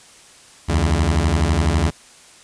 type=beating tone pair; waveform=sawtooth; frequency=72 / 84 Hz; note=D2 / E2; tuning=-34 / +33 cents; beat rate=12 Hz; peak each=-14 dBFS; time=0.68-1.91 s; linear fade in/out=20 ms; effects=white hiss -46 dBFS RMS until 2.43 s + resampled to 22050 Hz